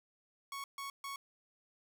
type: tone bursts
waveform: sawtooth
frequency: 1108.7 Hz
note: C#6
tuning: in tune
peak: -37 dBFS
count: 3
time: 0.52-1.16 s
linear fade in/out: 2 ms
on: 120 ms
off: 140 ms
effects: 13-bit